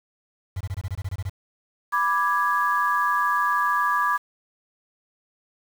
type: tone bursts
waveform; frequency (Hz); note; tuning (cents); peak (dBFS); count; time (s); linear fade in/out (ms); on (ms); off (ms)
sine; 94.1; F#2; +30; -25; 11; 0.56-1.297; 10; 47; 22
type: chord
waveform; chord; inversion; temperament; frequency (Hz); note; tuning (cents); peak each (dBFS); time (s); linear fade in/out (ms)
sine; G# diminished; first; equal; 987.8 / 1174.7 / 1661.2; B5 / D6 / G#6; 0 / 0 / 0; -25 / -22 / -25; 1.92-4.18; 20
effects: 7-bit

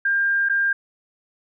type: tone with dropouts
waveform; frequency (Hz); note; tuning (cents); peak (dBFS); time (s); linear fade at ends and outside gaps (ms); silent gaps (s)
sine; 1600; G6; +35; -17; 0.05-0.73; 5; 0.488-0.496
effects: none

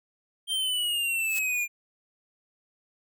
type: exponential sweep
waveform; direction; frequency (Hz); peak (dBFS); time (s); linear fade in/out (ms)
square; down; 3182 to 2398; -26; 0.47-1.68; 50
type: noise with exponential growth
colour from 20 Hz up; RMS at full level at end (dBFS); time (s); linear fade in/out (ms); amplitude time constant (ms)
blue; -30; 1.19-1.39; 5; 42
effects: none

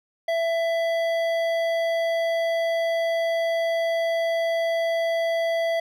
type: tone with hard clipping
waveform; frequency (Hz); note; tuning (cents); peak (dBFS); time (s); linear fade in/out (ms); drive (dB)
triangle; 665; E5; +15; -23; 0.28-5.8; 5; 15
effects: none

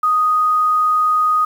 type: tone with quantisation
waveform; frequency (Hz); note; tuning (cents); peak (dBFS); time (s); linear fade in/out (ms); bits
sine; 1244.5; D#6; 0; -12; 0.03-1.45; 5; 7
effects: none

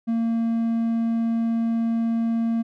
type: tone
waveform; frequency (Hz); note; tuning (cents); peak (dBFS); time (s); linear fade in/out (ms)
triangle; 229.1; A#3; -30; -18; 0.07-2.63; 20
effects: none

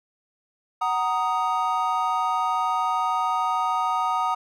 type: chord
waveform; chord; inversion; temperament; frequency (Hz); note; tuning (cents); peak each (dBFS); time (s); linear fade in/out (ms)
triangle; D# minor; first; just; 746.7 / 933.4 / 1244.5; F#5 / A#5 / D#6; +16 / +2 / 0; -25 / -24 / -23; 0.81-4.35; 10
effects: none

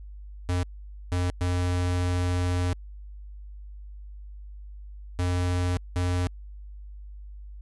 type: tone bursts at uneven times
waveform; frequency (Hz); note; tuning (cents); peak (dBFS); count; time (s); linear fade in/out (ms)
square; 89.3; F2; +39; -24; 5; 0.49-0.63 / 1.12-1.3 / 1.41-2.73 / 5.19-5.77 / 5.96-6.27; 0
effects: added 50 Hz sine -39 dBFS peak until 7.61 s + resampled to 24000 Hz

